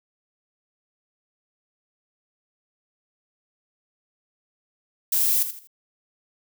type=noise with echo; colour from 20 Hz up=violet; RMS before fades=-21 dBFS; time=5.12-5.43 s; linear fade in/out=5 ms; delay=81 ms; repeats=3; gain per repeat=-10 dB; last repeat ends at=5.673 s; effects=none